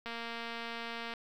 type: click train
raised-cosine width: 0.3 ms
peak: -25 dBFS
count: 251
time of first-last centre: 0.06-1.138 s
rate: 232 Hz
effects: 10-bit